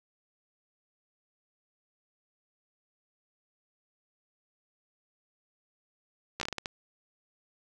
slowing click train, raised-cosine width 0.2 ms, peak -16 dBFS, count 8, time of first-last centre 6.4-6.658 s, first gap 13 ms, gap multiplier 1.34, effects none

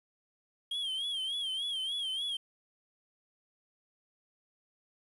triangle tone with vibrato, 3225 Hz, G7, 48 cents sharp, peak -31 dBFS, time 0.71-2.37 s, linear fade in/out 5 ms, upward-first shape sine, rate 3.4 Hz, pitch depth 95 cents each way, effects resampled to 32000 Hz + 10-bit

